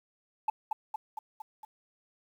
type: tone with echo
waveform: sine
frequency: 866 Hz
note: A5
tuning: 28 cents flat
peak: -22 dBFS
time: 0.48-0.5 s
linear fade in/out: 5 ms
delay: 230 ms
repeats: 5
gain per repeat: -4 dB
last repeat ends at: 1.65 s
effects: tanh soft clip ceiling -23 dBFS + 10-bit